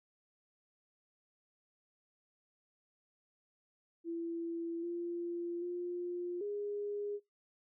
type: tone with pitch steps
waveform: sine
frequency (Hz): 335.5 / 344.5 / 352.5 / 410.9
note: E4 / F4 / F4 / G#4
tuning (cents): +31 / -24 / +16 / -18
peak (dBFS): -36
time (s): 4.04-7.2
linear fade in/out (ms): 50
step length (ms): 790
effects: noise-tail reverb RT60 0.2 s tail -25 dB re dry